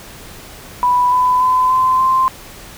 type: tone with pitch steps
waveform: sine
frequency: 987.8 / 1001.6 / 1015.6 / 1029.7 / 1044.1 Hz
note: B5 / B5 / B5 / C6 / C6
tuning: 0 / +24 / +48 / -28 / -4 cents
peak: -10 dBFS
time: 0.83-2.28 s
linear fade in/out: 0 ms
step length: 290 ms
effects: pink hiss -36 dBFS RMS until 2.77 s